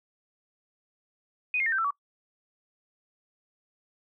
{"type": "tone with pitch steps", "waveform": "sine", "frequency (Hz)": [2489, 2130, 1822.1, 1558.9, 1333.8, 1141.2], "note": ["D#7", "C7", "A#6", "G6", "E6", "C#6"], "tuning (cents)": [0, 30, -40, -10, 20, 50], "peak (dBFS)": -24, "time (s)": [1.54, 1.906], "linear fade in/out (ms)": 2, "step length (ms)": 61, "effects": ["noise-tail reverb RT60 0.1 s tail -24 dB re dry"]}